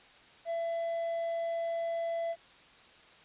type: tone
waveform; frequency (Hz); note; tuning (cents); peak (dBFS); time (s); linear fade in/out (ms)
triangle; 670; E5; +28; -29; 0.45-2.36; 50
effects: white hiss -57 dBFS RMS until 3.24 s + resampled to 8000 Hz